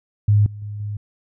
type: tone with level steps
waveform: sine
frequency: 103.83 Hz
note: G#2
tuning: in tune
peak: -11 / -31 / -27 / -24 dBFS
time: 0.28-0.97 s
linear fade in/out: 5 ms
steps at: 0.46 / 0.62 / 0.8 s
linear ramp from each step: 2 ms
effects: none